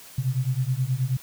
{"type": "beating tone pair", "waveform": "sine", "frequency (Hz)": [124.7, 134.1], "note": ["B2", "C3"], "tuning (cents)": [17, 43], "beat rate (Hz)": 9.4, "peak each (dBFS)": -25, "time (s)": [0.18, 1.17], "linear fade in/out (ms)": 5, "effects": ["white hiss -46 dBFS RMS until 1.22 s"]}